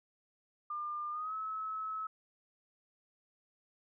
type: tone with pitch glide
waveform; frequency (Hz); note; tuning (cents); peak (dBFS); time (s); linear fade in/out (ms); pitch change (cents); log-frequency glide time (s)
sine; 1200 to 1293.6; D6 to E6; +37 to -33; -36; 0.7-2.07; 5; +130; 1.11-1.34
effects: none